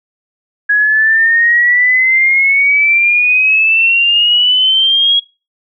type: exponential sweep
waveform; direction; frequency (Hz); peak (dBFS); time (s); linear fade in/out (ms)
sine; up; 1664 to 3322; -7; 0.69-5.2; 10
effects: noise-tail reverb RT60 0.3 s tail -24 dB re dry